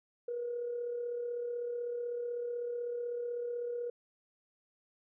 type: tone with amplitude modulation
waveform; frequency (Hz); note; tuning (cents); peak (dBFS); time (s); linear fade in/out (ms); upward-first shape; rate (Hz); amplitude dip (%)
sine; 480; B4; -49; -32; 0.28-3.9; 5; sine; 36; 40
effects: tanh soft clip ceiling -28 dBFS